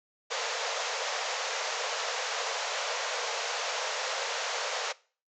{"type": "band-pass noise", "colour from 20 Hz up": "pink", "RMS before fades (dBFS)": -33, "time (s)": [0.3, 4.93], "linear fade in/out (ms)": 20, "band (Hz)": [450, 7200], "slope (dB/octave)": 96, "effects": ["noise-tail reverb RT60 0.4 s tail -21 dB re dry"]}